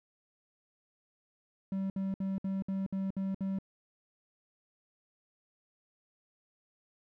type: tone bursts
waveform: triangle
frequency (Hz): 192.9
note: G3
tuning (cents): -28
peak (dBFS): -29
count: 8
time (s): 1.72-3.587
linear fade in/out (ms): 2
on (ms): 180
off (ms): 61
effects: none